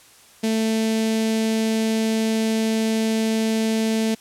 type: tone with notch filter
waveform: sawtooth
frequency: 221.7 Hz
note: A3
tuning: 13 cents sharp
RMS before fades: -21 dBFS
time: 0.43-4.15 s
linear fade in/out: 10 ms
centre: 1200 Hz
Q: 0.79
effects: white hiss -50 dBFS RMS until 4.2 s + low-pass 11000 Hz 12 dB/octave